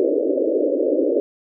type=band-pass noise; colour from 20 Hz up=white; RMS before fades=-19 dBFS; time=0-1.2 s; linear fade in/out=0 ms; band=270 to 580 Hz; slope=96 dB/octave; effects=none